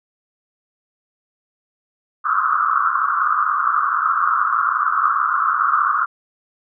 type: band-pass noise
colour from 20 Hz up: white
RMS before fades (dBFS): -18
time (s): 2.24-6.06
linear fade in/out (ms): 20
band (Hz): 1100 to 1400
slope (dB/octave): 96
effects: none